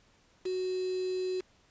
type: tone with quantisation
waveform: sine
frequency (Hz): 370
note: F#4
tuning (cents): 0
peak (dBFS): -30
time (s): 0.45-1.41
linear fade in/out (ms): 10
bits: 7
effects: pink hiss -65 dBFS RMS until 1.7 s + resampled to 16000 Hz